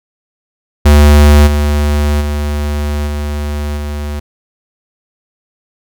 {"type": "tone with level steps", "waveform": "square", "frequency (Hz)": 73.6, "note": "D2", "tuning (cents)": 4, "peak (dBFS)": [-3, -10, -14, -16, -18], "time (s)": [0.85, 4.2], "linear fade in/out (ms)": 10, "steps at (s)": [1.46, 2.2, 3.06, 3.76], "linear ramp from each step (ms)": 20, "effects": []}